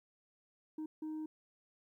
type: tone bursts at uneven times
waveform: sine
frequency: 311.1 Hz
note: D#4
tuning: in tune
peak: -36 dBFS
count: 2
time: 0.78-0.86 / 1.02-1.26 s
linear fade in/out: 5 ms
effects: tanh soft clip ceiling -38 dBFS + 13-bit